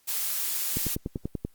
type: noise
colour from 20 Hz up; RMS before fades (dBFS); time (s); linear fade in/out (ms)
blue; -29; 0.07-0.96; 20
type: click train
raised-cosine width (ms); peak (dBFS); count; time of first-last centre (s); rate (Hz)
3; -17; 8; 0.77-1.45; 10.3
effects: white hiss -65 dBFS RMS until 1.54 s + Opus 48 kbps